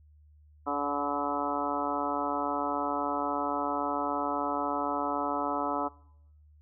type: harmonic tone with a mistuned harmonic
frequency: 143.7 Hz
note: D3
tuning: 37 cents flat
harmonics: 2 / 3 / 4 / 5 / 6 / 7 / 8 / 9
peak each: -35 / -40 / -37 / -35 / -37 / -35 / -39 / -35 dBFS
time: 0.66-5.89 s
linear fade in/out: 20 ms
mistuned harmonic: 5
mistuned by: +16 cents
effects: noise-tail reverb RT60 0.8 s tail -23 dB re dry + added 75 Hz sine -55 dBFS peak until 6.61 s